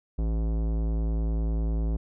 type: tone with tanh clipping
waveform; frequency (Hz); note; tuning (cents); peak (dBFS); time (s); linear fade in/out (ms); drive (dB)
sine; 55; A1; 0; -26; 0.18-1.97; 10; 18
effects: none

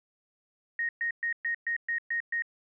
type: tone bursts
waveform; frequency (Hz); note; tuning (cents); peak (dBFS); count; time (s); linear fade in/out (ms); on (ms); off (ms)
sine; 1864.7; A#6; 0; -27; 8; 0.79-2.422; 2; 99; 120
effects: none

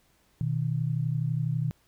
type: tone pair together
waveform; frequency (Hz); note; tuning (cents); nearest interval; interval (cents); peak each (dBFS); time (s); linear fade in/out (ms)
sine; 123.47 / 155.56; B2 / D#3; 0 / 0; major third; 400; -28; 0.41-1.71; 0
effects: pink hiss -66 dBFS RMS until 1.87 s

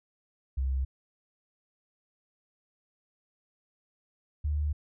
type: tone pair in turn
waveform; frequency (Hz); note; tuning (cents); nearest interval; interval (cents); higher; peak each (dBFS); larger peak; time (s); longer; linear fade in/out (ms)
sine; 66.1 / 74.37; C2 / D2; +18 / +22; major second; 204; second; -26; neither; 0.57-0.85 / 4.44-4.73; second; 10
effects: none

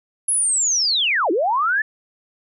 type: linear two-way sweep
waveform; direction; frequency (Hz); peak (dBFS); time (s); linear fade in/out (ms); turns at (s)
sine; down then up; 10750 to 304.8 to 1779; -16; 0.28-1.82; 5; 1.31
effects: none

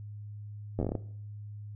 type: slowing click train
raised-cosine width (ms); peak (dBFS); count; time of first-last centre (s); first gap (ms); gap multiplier
2; -18; 9; 0.79-0.953; 11; 1.17
effects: noise-tail reverb RT60 0.6 s tail -17 dB re dry + added 104 Hz sine -40 dBFS peak until 1.75 s

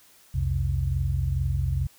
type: tone cluster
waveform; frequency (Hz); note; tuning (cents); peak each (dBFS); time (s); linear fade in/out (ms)
sine; 63.5 / 85.8 / 130.4; B1 / F2 / C3; +49 / -30 / -5; -27; 0.34-1.87; 10
effects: white hiss -56 dBFS RMS until 1.98 s

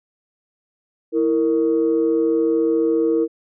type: tone pair together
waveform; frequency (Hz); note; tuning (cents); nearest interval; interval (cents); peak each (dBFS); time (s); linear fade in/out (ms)
sine; 328.2 / 462.3; E4 / A#4; -8 / -14; tritone; 594; -17; 1.12-3.28; 50
effects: tanh soft clip ceiling -9 dBFS

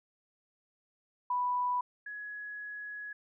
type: tone pair in turn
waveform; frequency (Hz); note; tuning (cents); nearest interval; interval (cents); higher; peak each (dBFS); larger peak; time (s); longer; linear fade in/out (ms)
sine; 987.8 / 1680.1; B5 / G#6; 0 / +20; major sixth; 920; second; -28 / -39; first; 1.3-1.81 / 2.06-3.13; second; 5
effects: none

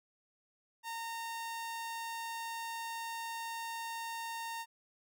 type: tone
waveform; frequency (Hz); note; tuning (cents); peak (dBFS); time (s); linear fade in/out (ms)
sawtooth; 918; A#5; -27; -35; 0.83-4.66; 50
effects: none

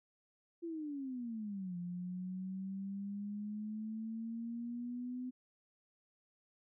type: exponential two-way sweep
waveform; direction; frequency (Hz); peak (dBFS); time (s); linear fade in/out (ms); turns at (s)
sine; down then up; 344.5 to 174.61 to 253.9; -39; 0.62-5.31; 20; 1.77
effects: none

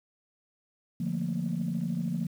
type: chord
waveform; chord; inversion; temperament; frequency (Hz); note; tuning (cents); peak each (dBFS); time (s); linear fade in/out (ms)
sine; Bb major seventh; first; equal; 146.83 / 174.61 / 220 / 233.1; D3 / F3 / A3 / Bb3; 0 / 0 / 0 / 0; -35 / -30 / -36 / -34; 1-2.27; 5
effects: tanh soft clip ceiling -21 dBFS + 9-bit

